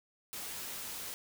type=noise; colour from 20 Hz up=white; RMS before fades=-42 dBFS; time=0.33-1.14 s; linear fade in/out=0 ms; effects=none